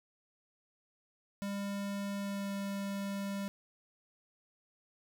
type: tone with pitch glide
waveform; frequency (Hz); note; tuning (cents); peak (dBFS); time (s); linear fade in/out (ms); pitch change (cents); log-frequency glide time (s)
square; 200 to 198.5; G3 to G3; +35 to +22; -36; 1.42-3.48; 0; -13; 2.19-2.53
effects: none